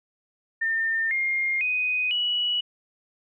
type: tone with pitch steps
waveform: sine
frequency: 1807 / 2124 / 2497 / 2935 Hz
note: A6 / C7 / D#7 / F#7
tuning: +46 / +25 / +6 / -15 cents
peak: -22 dBFS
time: 0.61-2.61 s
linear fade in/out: 10 ms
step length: 500 ms
effects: none